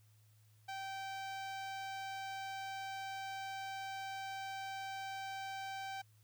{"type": "tone with notch filter", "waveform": "sawtooth", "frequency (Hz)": 777, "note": "G5", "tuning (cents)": -16, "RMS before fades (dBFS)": -44, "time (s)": [0.68, 6.02], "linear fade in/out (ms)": 10, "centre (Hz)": 11000, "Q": 0.59, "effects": ["added 107 Hz sine -64 dBFS peak until 6.23 s", "white hiss -74 dBFS RMS until 6.23 s"]}